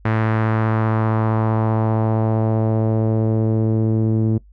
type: tone with low-pass filter sweep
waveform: sawtooth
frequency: 110.6 Hz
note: A2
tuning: 9 cents sharp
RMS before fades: -18 dBFS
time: 0.05-4.38 s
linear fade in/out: 5 ms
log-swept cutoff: 1800 to 320 Hz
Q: 1.6
effects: noise-tail reverb RT60 0.1 s tail -20 dB re dry + added 50 Hz sine -44 dBFS peak until 4.52 s